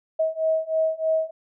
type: beating tone pair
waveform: sine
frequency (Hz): 637 / 640.2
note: D#5 / D#5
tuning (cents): +41 / +49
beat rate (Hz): 3.2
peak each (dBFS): -24 / -23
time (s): 0.19-1.31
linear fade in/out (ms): 10
effects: none